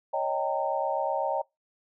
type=chord; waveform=sine; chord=Eb dominant seventh; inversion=third; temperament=equal with one note detuned; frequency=554.4 / 622.3 / 784 / 915.8 Hz; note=Db5 / Eb5 / G5 / Bb5; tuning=0 / 0 / 0 / -31 cents; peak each=-31 dBFS; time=0.13-1.42 s; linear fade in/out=10 ms; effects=noise-tail reverb RT60 0.2 s tail -24 dB re dry